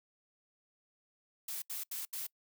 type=noise bursts; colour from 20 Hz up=blue; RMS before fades=-40 dBFS; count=4; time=1.48-2.268 s; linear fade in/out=5 ms; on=140 ms; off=76 ms; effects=noise-tail reverb RT60 0.1 s tail -25 dB re dry